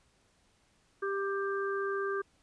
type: harmonic tone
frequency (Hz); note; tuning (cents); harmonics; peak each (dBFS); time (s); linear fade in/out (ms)
394.7; G4; +12; 1 / 3 / 4; -32 / -37 / -38; 1.02-2.22; 10
effects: pink hiss -69 dBFS RMS until 2.42 s + resampled to 22050 Hz